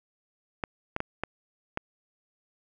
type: clicks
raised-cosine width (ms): 0.5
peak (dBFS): -14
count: 5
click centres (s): 0.638 / 0.964 / 1.004 / 1.236 / 1.774
effects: none